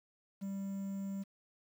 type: tone with quantisation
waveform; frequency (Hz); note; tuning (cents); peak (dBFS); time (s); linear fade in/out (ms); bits
triangle; 196; G3; 0; -35; 0.41-1.24; 20; 10
effects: none